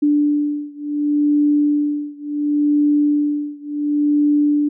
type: beating tone pair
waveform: sine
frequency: 293.5 / 294.2 Hz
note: D4 / D4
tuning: -1 / +3 cents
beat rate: 0.7 Hz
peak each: -17 / -18 dBFS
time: 0.02-4.69 s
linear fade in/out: 10 ms
effects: none